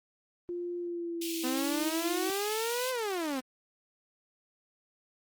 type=tone with pitch glide; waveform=sine; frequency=350 to 326.6 Hz; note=F4 to E4; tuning=+4 to -16 cents; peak=-33 dBFS; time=0.49-2.3 s; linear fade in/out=0 ms; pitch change=-120 cents; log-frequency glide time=0.79-1.5 s
type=high-pass noise; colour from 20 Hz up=pink; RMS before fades=-39 dBFS; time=1.21-2.91 s; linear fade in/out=10 ms; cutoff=2500 Hz; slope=48 dB/octave
type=exponential two-way sweep; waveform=sawtooth; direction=up then down; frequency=250 to 521 to 250 Hz; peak=-27 dBFS; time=1.43-3.41 s; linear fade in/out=20 ms; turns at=2.91 s
effects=Opus 24 kbps